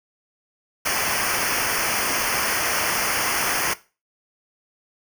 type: noise with comb filter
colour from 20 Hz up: pink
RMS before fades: -23 dBFS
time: 0.85-3.74 s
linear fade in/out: 10 ms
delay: 0.26 ms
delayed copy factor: -0.9
effects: noise-tail reverb RT60 0.3 s tail -17 dB re dry